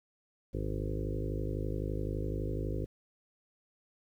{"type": "harmonic tone with a mistuned harmonic", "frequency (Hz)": 51.91, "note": "G#1", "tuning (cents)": 0, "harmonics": [1, 2, 3, 5, 6, 7, 8, 9, 10], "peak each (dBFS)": [-36, -38, -41, -44, -43, -43, -44, -45, -46], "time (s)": [0.53, 2.86], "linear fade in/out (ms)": 20, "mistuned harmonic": 1, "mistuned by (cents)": 25, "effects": ["11-bit"]}